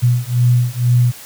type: beating tone pair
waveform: sine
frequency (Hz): 121.2 / 123.3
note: B2 / B2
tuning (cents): -32 / -2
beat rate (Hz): 2.1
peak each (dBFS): -14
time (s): 0.02-1.12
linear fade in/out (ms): 20
effects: white hiss -36 dBFS RMS until 1.25 s